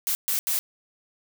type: noise bursts at uneven times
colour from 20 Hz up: blue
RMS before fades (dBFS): -25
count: 3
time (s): 0.07-0.15 / 0.28-0.39 / 0.47-0.59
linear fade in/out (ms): 0
effects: none